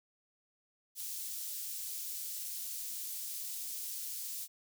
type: high-pass noise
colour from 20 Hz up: white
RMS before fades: -41 dBFS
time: 0.95-4.48 s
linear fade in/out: 50 ms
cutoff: 5100 Hz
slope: 12 dB/octave
effects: none